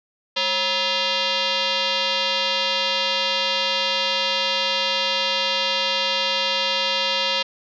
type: tone with frequency modulation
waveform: sine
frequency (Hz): 209.9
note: G#3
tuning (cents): +19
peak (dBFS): -19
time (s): 0.36-7.43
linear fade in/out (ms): 10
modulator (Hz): 752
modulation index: 5.7
effects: none